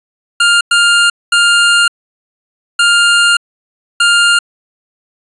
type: tone bursts at uneven times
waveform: 25% pulse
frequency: 1404 Hz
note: F6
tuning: 9 cents sharp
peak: -3 dBFS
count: 5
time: 0.4-0.61 / 0.71-1.1 / 1.32-1.88 / 2.79-3.37 / 4-4.39 s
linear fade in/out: 5 ms
effects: resampled to 24000 Hz